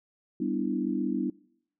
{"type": "chord", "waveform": "sine", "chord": "E minor seventh", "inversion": "first", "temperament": "equal", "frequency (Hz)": [196, 246.9, 293.7, 329.6], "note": ["G3", "B3", "D4", "E4"], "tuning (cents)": [0, 0, 0, 0], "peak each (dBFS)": [-33, -31, -31, -33], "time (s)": [0.4, 1.3], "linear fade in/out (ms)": 5, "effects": ["noise-tail reverb RT60 0.7 s tail -24 dB re dry"]}